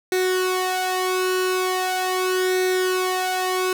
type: tone with flanger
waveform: sawtooth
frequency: 370 Hz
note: F#4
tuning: in tune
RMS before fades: -22 dBFS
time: 0.12-3.73 s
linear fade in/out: 2 ms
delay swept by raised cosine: 0.5 to 2 ms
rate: 0.4 Hz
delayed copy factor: +0.7
effects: none